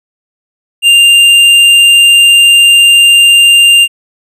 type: tone with hard clipping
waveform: sine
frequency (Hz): 2794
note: F7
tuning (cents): 0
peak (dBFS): -3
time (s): 0.82-3.88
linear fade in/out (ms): 50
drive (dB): 8
effects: resampled to 32000 Hz